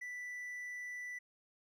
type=tone; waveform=triangle; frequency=1975.5 Hz; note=B6; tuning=in tune; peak=-40 dBFS; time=0.01-1.19 s; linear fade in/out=10 ms; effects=none